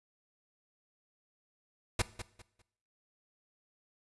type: noise with echo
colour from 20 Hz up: pink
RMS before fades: -28 dBFS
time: 1.99-2.02 s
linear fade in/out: 5 ms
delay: 200 ms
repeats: 3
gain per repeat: -12 dB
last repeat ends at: 2.62 s
effects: noise-tail reverb RT60 0.7 s tail -18 dB re dry + resampled to 24000 Hz